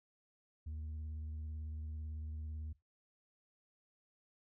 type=tone with vibrato; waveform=sine; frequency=77.5 Hz; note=D#2; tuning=6 cents flat; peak=-38 dBFS; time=0.66-2.73 s; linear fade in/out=10 ms; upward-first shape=sine; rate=18 Hz; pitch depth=31 cents each way; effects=noise-tail reverb RT60 0.2 s tail -20 dB re dry + tanh soft clip ceiling -40 dBFS